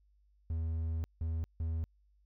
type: tone bursts at uneven times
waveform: triangle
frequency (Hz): 81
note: E2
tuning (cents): -30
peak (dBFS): -30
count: 3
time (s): 0.5-1.04 / 1.21-1.44 / 1.6-1.84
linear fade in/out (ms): 0
effects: added 50 Hz sine -65 dBFS peak until 2.25 s